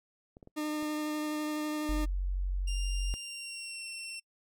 clicks, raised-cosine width 2 ms, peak -37 dBFS, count 4, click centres 0.369 / 0.428 / 0.474 / 0.826 s
40% pulse tone with vibrato, 303.4 Hz, D#4, 44 cents flat, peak -31 dBFS, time 0.56-2.06 s, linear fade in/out 20 ms, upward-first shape sine, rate 12 Hz, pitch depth 10 cents each way
sine tone, 46.25 Hz, F#1, in tune, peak -29 dBFS, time 1.89-3.14 s, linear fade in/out 0 ms
20% pulse tone with pitch glide, 2796 to 2709 Hz, F7 to E7, +1 to +47 cents, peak -34 dBFS, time 2.67-4.2 s, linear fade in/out 10 ms, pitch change -54 cents, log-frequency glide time 3.15-3.85 s
effects noise-tail reverb RT60 0.1 s tail -26 dB re dry

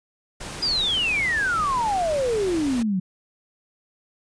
pink noise, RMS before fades -34 dBFS, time 0.4-2.83 s, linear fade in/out 10 ms
sine exponential sweep, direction down, 5000 to 178.3 Hz, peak -20 dBFS, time 0.62-3 s, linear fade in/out 10 ms
effects resampled to 22050 Hz

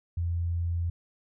sine tone, 85.4 Hz, F2, 38 cents flat, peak -26 dBFS, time 0.17-0.9 s, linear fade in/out 5 ms, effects none

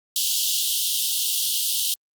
pink high-pass noise, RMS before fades -23 dBFS, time 0.16-1.94 s, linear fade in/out 2 ms, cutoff 2900 Hz, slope 96 dB/octave, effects Opus 48 kbps

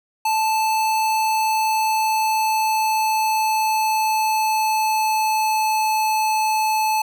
square tone with pitch glide, 876 to 867.9 Hz, A5 to A5, -8 to -24 cents, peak -18 dBFS, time 0.25-7.02 s, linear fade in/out 5 ms, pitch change -16 cents, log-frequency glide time 1.02-5.91 s, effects none

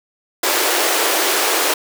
pink high-pass noise, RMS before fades -17 dBFS, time 0.43-1.74 s, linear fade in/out 5 ms, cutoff 330 Hz, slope 48 dB/octave, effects none

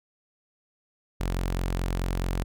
sawtooth tone, 44.64 Hz, F1, 39 cents sharp, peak -22 dBFS, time 1.2-2.44 s, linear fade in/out 10 ms, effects none

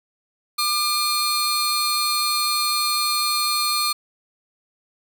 sawtooth tone pair together, 1200 / 4272 Hz, D6 / C8, +37 / +35 cents, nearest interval octave + minor seventh, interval 2198 cents, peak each -19 / -19 dBFS, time 0.58-3.93 s, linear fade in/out 10 ms, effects none

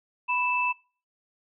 sine tone pair together, 988 / 2638 Hz, B5 / E7, 0 / +1 cents, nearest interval octave + perfect fourth, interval 1701 cents, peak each -26 dBFS, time 0.28-0.73 s, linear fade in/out 20 ms, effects noise-tail reverb RT60 0.4 s tail -24 dB re dry

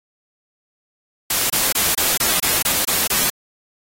white noise bursts, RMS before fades -18 dBFS, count 9, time 1.3-3.3 s, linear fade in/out 5 ms, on 200 ms, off 25 ms, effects AAC 48 kbps

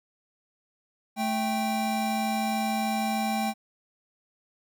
square tone pair together, 219.2 / 786 Hz, A3 / G5, -6 / +4 cents, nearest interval octave + minor seventh, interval 2210 cents, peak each -29 / -29 dBFS, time 1.16-3.54 s, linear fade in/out 50 ms, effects none

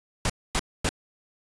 pink noise bursts, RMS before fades -24 dBFS, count 3, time 0.25-0.891 s, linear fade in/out 2 ms, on 47 ms, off 250 ms, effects resampled to 22050 Hz

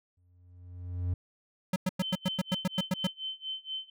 triangle tone with exponential growth, 89.1 Hz, F2, 35 cents sharp, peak -24 dBFS, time 0.17-1.14 s, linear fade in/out 5 ms, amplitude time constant 210 ms
square tone bursts, 185 Hz, F#3, in tune, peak -26 dBFS, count 11, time 1.73-3.071 s, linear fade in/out 5 ms, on 31 ms, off 100 ms
sine tone with tremolo, 3076 Hz, G7, 33 cents flat, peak -32 dBFS, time 2.02-3.9 s, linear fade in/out 5 ms, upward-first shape sine, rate 4.2 Hz, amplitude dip 95%
effects none

